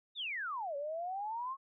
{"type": "exponential two-way sweep", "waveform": "sine", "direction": "down then up", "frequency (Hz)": [3800, 554.4, 1101], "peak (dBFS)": -36, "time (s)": [0.15, 1.57], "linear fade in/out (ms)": 50, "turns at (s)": 0.76, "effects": []}